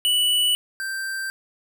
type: tone pair in turn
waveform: square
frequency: 2958 / 1566.9 Hz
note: F#7 / G6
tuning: -1 / -1 cents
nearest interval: major seventh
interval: 1100 cents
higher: first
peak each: -18 / -27 dBFS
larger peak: first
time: 0.05-0.55 / 0.8-1.3 s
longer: neither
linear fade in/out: 0 ms
effects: none